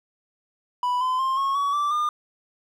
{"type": "tone with pitch steps", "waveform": "triangle", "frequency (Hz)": [987.8, 1021.5, 1056.3, 1092.2, 1129.5, 1167.9, 1207.7], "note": ["B5", "C6", "C6", "C#6", "C#6", "D6", "D6"], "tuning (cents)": [0, -42, 16, -26, 32, -10, 48], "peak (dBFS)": -19, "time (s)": [0.83, 2.09], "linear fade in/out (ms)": 2, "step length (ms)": 180, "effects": []}